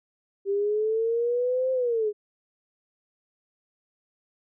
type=linear two-way sweep; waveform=sine; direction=up then down; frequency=392.5 to 523.3 to 409.5 Hz; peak=-22 dBFS; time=0.45-2.13 s; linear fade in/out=50 ms; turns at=1.72 s; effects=none